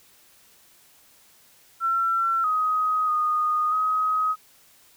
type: tone with pitch steps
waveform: sine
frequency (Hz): 1351 / 1257 / 1233 / 1264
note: E6 / D#6 / D#6 / D#6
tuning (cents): +42 / +17 / -16 / +27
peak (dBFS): -20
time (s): 1.8-4.36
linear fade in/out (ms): 50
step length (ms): 640
effects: white hiss -56 dBFS RMS until 4.96 s